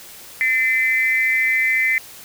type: tone with amplitude modulation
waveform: sine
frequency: 2059 Hz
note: C7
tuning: 28 cents flat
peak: -11 dBFS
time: 0.41-1.98 s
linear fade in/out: 0 ms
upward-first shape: sine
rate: 266 Hz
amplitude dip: 90%
effects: white hiss -40 dBFS RMS until 2.24 s